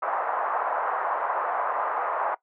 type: band-pass noise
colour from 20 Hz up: white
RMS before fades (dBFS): -27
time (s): 0.02-2.35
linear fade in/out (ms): 10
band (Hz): 630 to 1200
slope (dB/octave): 24
effects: noise-tail reverb RT60 0.1 s tail -18 dB re dry + low-pass 2000 Hz 12 dB/octave